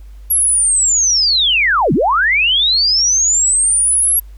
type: linear two-way sweep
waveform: sine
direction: down then up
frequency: 11420 to 123.47 to 11420 Hz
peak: -10 dBFS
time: 0.3-4.2 s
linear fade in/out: 10 ms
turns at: 1.93 s
effects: added 50 Hz sine -32 dBFS peak until 4.37 s + pink hiss -55 dBFS RMS until 4.37 s